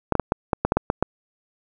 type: clicks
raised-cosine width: 1 ms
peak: -4 dBFS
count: 10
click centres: 0.123 / 0.153 / 0.197 / 0.321 / 0.532 / 0.65 / 0.721 / 0.77 / 0.901 / 1.026 s
effects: none